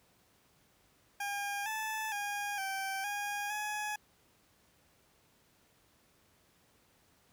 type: tone with pitch steps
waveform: 20% pulse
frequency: 808 / 873 / 816 / 776 / 818 / 842 Hz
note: G#5 / A5 / G#5 / G5 / G#5 / G#5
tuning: -48 / -14 / -31 / -18 / -26 / +24 cents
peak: -30 dBFS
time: 1.2-3.96 s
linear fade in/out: 5 ms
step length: 460 ms
effects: pink hiss -68 dBFS RMS until 7.32 s + high-pass 60 Hz 12 dB/octave